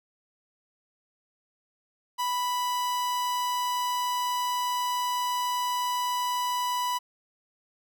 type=tone; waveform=45% pulse; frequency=987.8 Hz; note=B5; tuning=in tune; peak=-26 dBFS; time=2.18-6.99 s; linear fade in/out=20 ms; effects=none